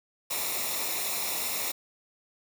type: noise with comb filter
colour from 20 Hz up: white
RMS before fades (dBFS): -31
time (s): 0.3-1.72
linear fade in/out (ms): 10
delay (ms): 0.64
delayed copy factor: -0.7
effects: none